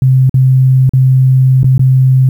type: tone with dropouts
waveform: sine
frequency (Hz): 130.6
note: C3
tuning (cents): -3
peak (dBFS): -4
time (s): 0.02-2.29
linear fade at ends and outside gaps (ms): 2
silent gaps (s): 0.295-0.342 / 0.894-0.935 / 1.632-1.643 / 1.78-1.794
effects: 7-bit